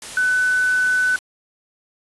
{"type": "tone in noise", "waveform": "sine", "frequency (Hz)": 1500, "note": "F#6", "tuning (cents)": 23, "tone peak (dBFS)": -15, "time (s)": [0.17, 1.16], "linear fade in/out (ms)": 2, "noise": "white", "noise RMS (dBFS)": -33, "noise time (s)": [0.02, 1.19], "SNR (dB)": 15, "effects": ["resampled to 24000 Hz"]}